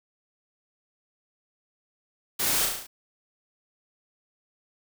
white noise with echo, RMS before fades -27 dBFS, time 2.39-2.66 s, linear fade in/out 10 ms, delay 35 ms, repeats 6, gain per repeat -3 dB, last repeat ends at 2.87 s, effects none

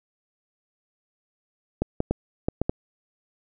clicks, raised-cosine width 2 ms, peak -9 dBFS, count 6, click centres 1.82 / 2.004 / 2.11 / 2.485 / 2.616 / 2.695 s, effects none

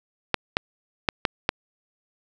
clicks, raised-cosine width 0.3 ms, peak -3 dBFS, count 5, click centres 0.343 / 0.569 / 1.088 / 1.252 / 1.491 s, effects none

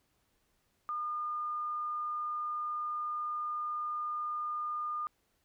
sine tone, 1214 Hz, D#6, 43 cents flat, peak -33 dBFS, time 0.89-5.07 s, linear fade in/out 0 ms, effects pink hiss -75 dBFS RMS until 5.44 s

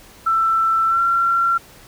sine tone with pitch glide, 1333 to 1366.5 Hz, E6 to F6, +19 to -38 cents, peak -14 dBFS, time 0.26-1.58 s, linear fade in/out 10 ms, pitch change +43 cents, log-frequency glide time 0.88-1 s, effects pink hiss -45 dBFS RMS until 1.87 s

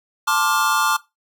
square chord, D minor seventh, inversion second, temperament just, 881 / 1057.2 / 1174.7 / 1409.6 Hz, A5 / C6 / D6 / F6, +2 / +18 / 0 / +16 cents, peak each -24 / -25 / -21 / -22 dBFS, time 0.27-0.97 s, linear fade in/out 10 ms, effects noise-tail reverb RT60 0.2 s tail -18 dB re dry

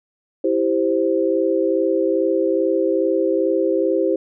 sine chord, C major, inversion first, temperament equal, 329.6 / 392 / 523.3 Hz, E4 / G4 / C5, 0 / 0 / 0 cents, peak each -20 dBFS, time 0.44-4.16 s, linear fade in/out 5 ms, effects none

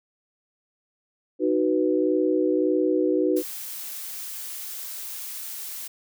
sine chord, B major, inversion first, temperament just, 308.7 / 370.4 / 493.9 Hz, D#4 / F#4 / B4, -14 / +2 / 0 cents, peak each -23 / -23 / -25 dBFS, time 1.39-3.43 s, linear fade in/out 50 ms
blue noise, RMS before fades -35 dBFS, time 3.36-5.88 s, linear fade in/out 10 ms
effects none

